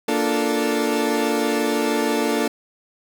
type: chord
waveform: 30% pulse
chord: Bb major seventh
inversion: none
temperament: equal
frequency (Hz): 233.1 / 293.7 / 349.2 / 440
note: Bb3 / D4 / F4 / A4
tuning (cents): 0 / 0 / 0 / 0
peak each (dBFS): -22 / -21 / -25 / -21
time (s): 0.08-2.48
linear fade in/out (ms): 5
effects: none